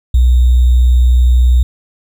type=tone with sample-and-hold; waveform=sine; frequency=61.7 Hz; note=B1; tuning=1 cent flat; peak=-5 dBFS; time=0.14-1.63 s; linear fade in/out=5 ms; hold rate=3675 Hz; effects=none